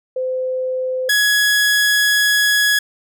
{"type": "tone pair in turn", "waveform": ["sine", "sawtooth"], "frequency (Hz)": [514, 1677.7], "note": ["C5", "G#6"], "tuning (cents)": [-31, 17], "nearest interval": "octave + minor sixth", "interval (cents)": 2048, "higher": "second", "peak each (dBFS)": [-18, -9], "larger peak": "second", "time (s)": [[0.16, 1.09], [1.09, 2.79]], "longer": "second", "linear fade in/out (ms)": 5, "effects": []}